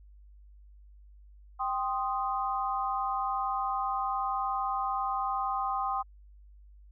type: chord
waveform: sine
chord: C minor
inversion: second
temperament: equal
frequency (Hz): 784 / 1046.5 / 1244.5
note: G5 / C6 / Eb6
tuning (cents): 0 / 0 / 0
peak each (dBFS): -32 / -33 / -33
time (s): 1.59-6.03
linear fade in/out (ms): 20
effects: added 50 Hz sine -51 dBFS peak until 6.91 s